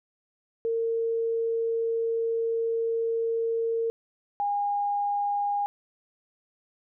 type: tone pair in turn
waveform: sine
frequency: 457.1 / 814.5 Hz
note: A#4 / G#5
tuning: -34 / -34 cents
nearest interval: minor seventh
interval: 1000 cents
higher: second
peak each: -24 dBFS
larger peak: neither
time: 0.65-3.9 / 4.4-5.66 s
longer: first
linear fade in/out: 0 ms
effects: none